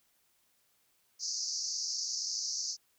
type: band-pass noise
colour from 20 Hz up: white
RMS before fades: -36 dBFS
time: 1.19-2.77 s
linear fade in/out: 50 ms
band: 4600 to 6500 Hz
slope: 96 dB/octave
effects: white hiss -72 dBFS RMS until 2.98 s